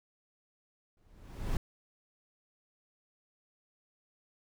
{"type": "noise with exponential growth", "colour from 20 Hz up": "brown", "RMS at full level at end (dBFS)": -29, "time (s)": [0.97, 1.57], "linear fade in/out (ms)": 2, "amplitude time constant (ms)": 130, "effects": []}